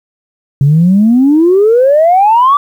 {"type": "exponential sweep", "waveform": "sine", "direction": "up", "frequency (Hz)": [134.7, 1174.7], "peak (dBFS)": -3, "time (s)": [0.61, 2.57], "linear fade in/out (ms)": 2, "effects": ["tanh soft clip ceiling 0 dBFS", "7-bit"]}